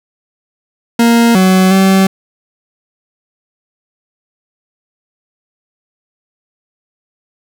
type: tone with pitch steps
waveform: 40% pulse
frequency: 233.3 / 187.2 / 191.7 Hz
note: A#3 / F#3 / G3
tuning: +2 / +20 / -38 cents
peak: -5 dBFS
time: 0.99-2.07 s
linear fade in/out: 5 ms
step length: 360 ms
effects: none